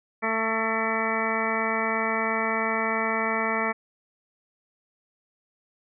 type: harmonic tone with a mistuned harmonic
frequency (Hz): 222.9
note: A3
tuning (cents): +23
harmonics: 1 / 2 / 3 / 4 / 5 / 6 / 8 / 9 / 10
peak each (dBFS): -32 / -32 / -32 / -32 / -32 / -32 / -32 / -32 / -32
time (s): 0.22-3.73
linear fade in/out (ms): 20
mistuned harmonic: 10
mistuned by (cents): +37
effects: none